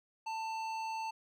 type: tone with hard clipping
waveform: sine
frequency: 890 Hz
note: A5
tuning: 20 cents sharp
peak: -38 dBFS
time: 0.26-1.11 s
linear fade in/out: 10 ms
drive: 12 dB
effects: none